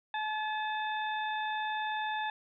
harmonic tone with a mistuned harmonic, 859 Hz, A5, 42 cents flat, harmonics 1 / 2 / 3 / 4, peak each -33 / -37 / -45 / -43 dBFS, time 0.14-2.3 s, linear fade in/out 2 ms, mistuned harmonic 4, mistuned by +70 cents, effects none

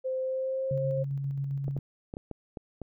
sine tone with pitch glide, 520 to 534 Hz, C5 to C5, -11 to +35 cents, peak -28 dBFS, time 0.04-1.04 s, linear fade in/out 20 ms, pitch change +46 cents, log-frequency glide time 0.21-0.81 s
sine tone with tremolo, 138.6 Hz, C#3, in tune, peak -28 dBFS, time 0.71-1.79 s, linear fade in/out 2 ms, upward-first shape square, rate 7.5 Hz, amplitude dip 25%
clicks, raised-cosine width 2 ms, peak -24 dBFS, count 7, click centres 1.681 / 1.766 / 2.139 / 2.169 / 2.313 / 2.572 / 2.817 s
effects none

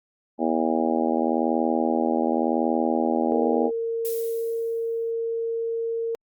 harmonic tone, 80.9 Hz, E2, 32 cents flat, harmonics 3 / 4 / 5 / 6 / 7 / 8 / 9 / 10, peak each -25 / -26 / -30 / -31 / -29 / -31 / -33 / -29 dBFS, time 0.38-3.71 s, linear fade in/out 50 ms
sine tone, 458.4 Hz, A#4, 29 cents flat, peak -24 dBFS, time 3.32-6.15 s, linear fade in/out 0 ms
violet noise with exponential decay, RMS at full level -32 dBFS, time 4.05-5.11 s, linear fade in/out 0 ms, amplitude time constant 230 ms
effects Opus 32 kbps

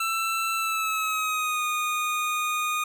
25% pulse tone with pitch glide, 1334 to 1230.4 Hz, E6 to D#6, +20 to -20 cents, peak -21 dBFS, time 0-2.84 s, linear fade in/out 5 ms, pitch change -140 cents, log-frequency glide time 0.55-1.65 s, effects none

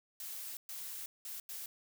blue noise bursts at uneven times, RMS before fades -44 dBFS, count 4, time 0.2-0.57 / 0.69-1.06 / 1.25-1.4 / 1.49-1.66 s, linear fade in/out 2 ms, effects none

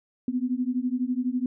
sine beating tone pair, 245 / 257 Hz, B3 / C4, -14 / -31 cents, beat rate 12 Hz, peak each -27 dBFS, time 0.28-1.46 s, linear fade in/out 2 ms, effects none

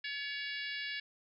harmonic tone with a mistuned harmonic, 564 Hz, C#5, 30 cents sharp, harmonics 3 / 4 / 5 / 6 / 7 / 8 / 9, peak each -41 / -43 / -45 / -47 / -48 / -49 / -50 dBFS, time 0.04-1 s, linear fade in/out 5 ms, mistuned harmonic 3, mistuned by +20 cents, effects none

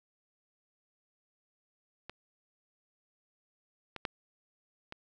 clicks, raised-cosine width 0.3 ms, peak -26 / -24 / -16 / -26 dBFS, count 4, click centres 2.096 / 3.963 / 4.052 / 4.924 s, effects none

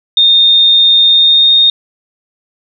sine tone with pitch glide, 3658 to 3688 Hz, A#7 to A#7, -33 to -19 cents, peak -4 dBFS, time 0.17-1.7 s, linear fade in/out 2 ms, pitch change +14 cents, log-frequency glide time 1.08-1.53 s, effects none

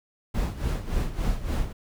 brown noise with tremolo, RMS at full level -24 dBFS, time 0.34-1.73 s, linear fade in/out 10 ms, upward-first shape sine, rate 3.5 Hz, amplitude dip 75%, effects none

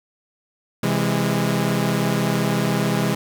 sawtooth chord, C augmented, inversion none, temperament equal with one note detuned, 130.81 / 164.81 / 204.9 Hz, C3 / E3 / G#3, 0 / 0 / -23 cents, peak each -20 / -19 / -18 dBFS, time 0.83-3.15 s, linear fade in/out 5 ms, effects 8-bit

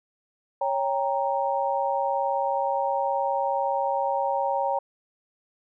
sine chord, G diminished, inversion second, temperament equal with one note detuned, 554.4 / 793.1 / 932.3 Hz, Db5 / G5 / Bb5, 0 / +20 / 0 cents, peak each -27 dBFS, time 0.61-4.79 s, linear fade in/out 5 ms, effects none

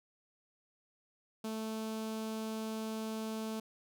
sawtooth tone with notch filter, 220 Hz, A3, in tune, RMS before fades -39 dBFS, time 1.44-3.6 s, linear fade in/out 5 ms, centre 1900 Hz, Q 1.8, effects none

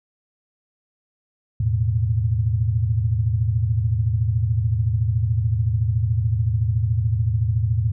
sine chord, E suspended fourth, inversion none, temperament just, 82.41 / 109.88 / 123.61 Hz, E2 / A2 / B2, 0 / -2 / +2 cents, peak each -24 / -19 / -25 dBFS, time 1.6-7.92 s, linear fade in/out 5 ms, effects none

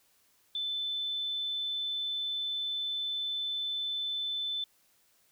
sine tone, 3520 Hz, A7, in tune, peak -31 dBFS, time 0.55-4.64 s, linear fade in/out 2 ms, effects white hiss -68 dBFS RMS until 5.31 s

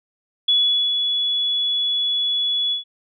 sine tone with ADSR envelope, 3400 Hz, G#7, 40 cents sharp, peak -13 dBFS, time 0.48-2.84 s, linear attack 7 ms, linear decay 430 ms, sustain -5 dB, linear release 120 ms, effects none

